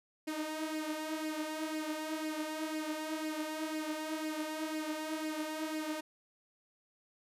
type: tone with flanger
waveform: sawtooth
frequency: 311.1 Hz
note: D#4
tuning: in tune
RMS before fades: -38 dBFS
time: 0.27-6.01 s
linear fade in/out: 10 ms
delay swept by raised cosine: 0.39 to 5.39 ms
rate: 2 Hz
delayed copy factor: +0.6
effects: resampled to 32000 Hz